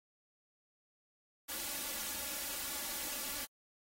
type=noise with comb filter; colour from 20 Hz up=white; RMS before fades=-40 dBFS; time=1.48-3.46 s; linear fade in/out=20 ms; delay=3.5 ms; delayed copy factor=+0.9; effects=AAC 48 kbps